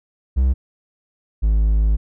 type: tone pair in turn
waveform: triangle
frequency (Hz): 64.8 / 53.01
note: C2 / G#1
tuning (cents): -16 / +36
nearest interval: minor third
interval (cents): 348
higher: first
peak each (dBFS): -11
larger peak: neither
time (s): 0.36-0.54 / 1.42-1.97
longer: second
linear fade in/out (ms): 20
effects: none